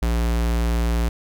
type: tone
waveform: square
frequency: 58 Hz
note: A#1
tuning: 8 cents flat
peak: -19 dBFS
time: 0.02-1.09 s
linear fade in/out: 5 ms
effects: none